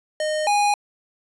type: tone pair in turn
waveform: square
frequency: 615 / 822.9 Hz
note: D#5 / G#5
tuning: -20 / -16 cents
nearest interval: perfect fourth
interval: 504 cents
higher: second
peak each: -22 / -17 dBFS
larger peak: second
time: 0.2-0.47 / 0.47-0.74 s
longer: neither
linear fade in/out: 2 ms
effects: resampled to 24000 Hz + 9-bit